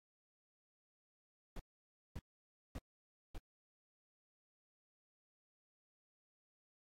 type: noise bursts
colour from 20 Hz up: brown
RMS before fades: -44 dBFS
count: 4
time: 1.56-3.38 s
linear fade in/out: 2 ms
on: 35 ms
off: 560 ms
effects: AAC 48 kbps